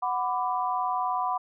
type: chord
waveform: sine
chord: B minor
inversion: second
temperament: equal with one note detuned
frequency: 740 / 998.1 / 1174.7 Hz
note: F#5 / B5 / D6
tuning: 0 / +18 / 0 cents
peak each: -29 / -28 / -32 dBFS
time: 0.02-1.38 s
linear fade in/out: 10 ms
effects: none